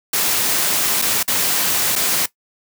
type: noise with dropouts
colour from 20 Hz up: white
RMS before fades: -18 dBFS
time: 0.13-2.26 s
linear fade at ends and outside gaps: 5 ms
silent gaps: 1.017-1.021 / 1.23-1.278 / 1.955-1.96 s
effects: noise-tail reverb RT60 0.1 s tail -18 dB re dry + high-pass 100 Hz 12 dB/octave